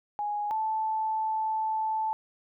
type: tone pair in turn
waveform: sine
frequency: 830.6 / 875.6 Hz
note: G#5 / A5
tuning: 0 / -9 cents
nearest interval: minor second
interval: 91 cents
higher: second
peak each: -28 / -26 dBFS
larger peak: second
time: 0.19-0.51 / 0.51-2.13 s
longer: second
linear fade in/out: 0 ms
effects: none